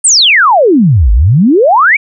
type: exponential two-way sweep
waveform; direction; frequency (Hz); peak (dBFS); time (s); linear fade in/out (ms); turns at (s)
sine; down then up; 9300 to 49 to 2397; -3; 0.04-1.97; 10; 1.12
effects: none